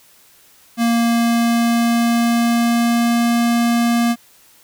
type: tone with pitch glide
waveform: square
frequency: 233.1 to 235.3 Hz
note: A#3 to A#3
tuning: 0 to +16 cents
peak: -14 dBFS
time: 0.77-4.16 s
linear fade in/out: 50 ms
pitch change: +16 cents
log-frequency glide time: 0.91-3.39 s
effects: white hiss -50 dBFS RMS until 4.63 s